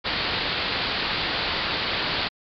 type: low-pass noise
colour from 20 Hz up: white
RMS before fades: -26 dBFS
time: 0.04-2.29 s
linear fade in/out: 20 ms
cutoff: 4700 Hz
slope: 96 dB/octave
effects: MP3 96 kbps